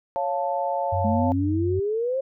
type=chord; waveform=sine; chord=Db augmented; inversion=none; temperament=equal; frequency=554.4 / 698.5 / 880 Hz; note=Db5 / F5 / A5; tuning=0 / 0 / 0 cents; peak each=-27 dBFS; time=0.16-1.32 s; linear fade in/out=0 ms
type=tone with vibrato; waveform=sine; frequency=92.8 Hz; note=F#2; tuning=6 cents sharp; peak=-24 dBFS; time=0.92-1.8 s; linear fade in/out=10 ms; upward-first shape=sine; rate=18 Hz; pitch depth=24 cents each way
type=exponential sweep; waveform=sine; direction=up; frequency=210 to 546 Hz; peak=-22 dBFS; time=1.04-2.21 s; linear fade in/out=10 ms
effects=none